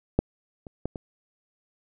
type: clicks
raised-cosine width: 2 ms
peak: -6 / -27 / -15 / -21 dBFS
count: 4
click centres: 0.19 / 0.668 / 0.856 / 0.958 s
effects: none